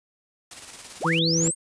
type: noise with tremolo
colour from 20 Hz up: white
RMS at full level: -39 dBFS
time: 0.51-1.19 s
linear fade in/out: 2 ms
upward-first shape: square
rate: 18 Hz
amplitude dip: 40%
type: linear sweep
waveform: sine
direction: up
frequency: 116.54 to 8710 Hz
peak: -22 dBFS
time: 1-1.55 s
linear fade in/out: 50 ms
type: harmonic tone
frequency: 164.81 Hz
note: E3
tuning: in tune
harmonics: 1 / 2 / 3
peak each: -24 / -27 / -29 dBFS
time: 1.04-1.51 s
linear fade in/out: 20 ms
type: noise with exponential growth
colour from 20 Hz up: pink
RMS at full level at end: -34 dBFS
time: 1.14-1.48 s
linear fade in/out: 0 ms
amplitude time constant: 73 ms
effects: resampled to 22050 Hz